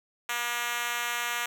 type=tone with high-pass filter; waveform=5% pulse; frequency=239.2 Hz; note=A#3; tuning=45 cents sharp; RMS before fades=-31 dBFS; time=0.29-1.46 s; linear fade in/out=2 ms; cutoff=1000 Hz; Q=0.75; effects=none